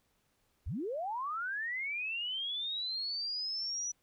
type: linear sweep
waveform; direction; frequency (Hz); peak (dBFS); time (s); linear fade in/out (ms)
sine; up; 44.9 to 5920; -34; 0.66-3.92; 10
effects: pink hiss -75 dBFS RMS until 4.02 s